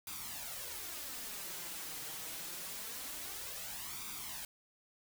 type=noise with flanger; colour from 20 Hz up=white; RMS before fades=-44 dBFS; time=0.07-4.45 s; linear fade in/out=2 ms; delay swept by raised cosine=0.83 to 6.43 ms; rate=0.25 Hz; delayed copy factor=+0.65; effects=none